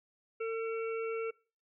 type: harmonic tone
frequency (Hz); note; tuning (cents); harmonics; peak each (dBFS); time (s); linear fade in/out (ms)
451.3; A4; +44; 1 / 3 / 5 / 6; -33 / -43 / -47 / -49; 0.4-1.31; 10
effects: noise-tail reverb RT60 0.4 s tail -24 dB re dry